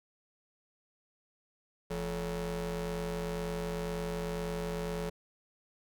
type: ring-modulated tone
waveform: 30% pulse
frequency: 130 Hz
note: C3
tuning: 11 cents flat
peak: -28 dBFS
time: 1.9-5.1 s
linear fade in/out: 10 ms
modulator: 301 Hz
effects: none